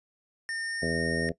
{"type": "tone with pitch glide", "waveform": "square", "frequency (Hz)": [1818, 1839.1], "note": ["A#6", "A#6"], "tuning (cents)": [-44, -24], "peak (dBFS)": -32, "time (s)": [0.49, 1.29], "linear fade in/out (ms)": 0, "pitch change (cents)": 20, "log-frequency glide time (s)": [0.62, 1.02]}
{"type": "harmonic tone", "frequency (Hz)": 82.41, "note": "E2", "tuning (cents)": 0, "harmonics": [1, 2, 3, 4, 5, 6, 7, 8], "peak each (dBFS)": [-39, -33, -34, -39, -35, -35, -38, -39], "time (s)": [0.82, 1.32], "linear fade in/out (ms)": 5}
{"effects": ["noise-tail reverb RT60 0.1 s tail -18 dB re dry", "resampled to 24000 Hz"]}